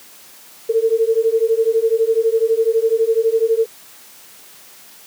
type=beating tone pair; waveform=sine; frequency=445.2 / 457.2 Hz; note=A4 / A#4; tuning=+20 / -34 cents; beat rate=12 Hz; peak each=-16 dBFS; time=0.69-3.66 s; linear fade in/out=10 ms; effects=white hiss -43 dBFS RMS until 5.06 s + high-pass 150 Hz 12 dB/octave